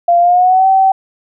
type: tone with pitch glide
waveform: sine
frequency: 692 to 767.8 Hz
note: F5 to G5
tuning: -16 to -36 cents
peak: -6 dBFS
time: 0.08-0.92 s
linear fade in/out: 5 ms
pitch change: +180 cents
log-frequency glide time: 0.19-0.67 s
effects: none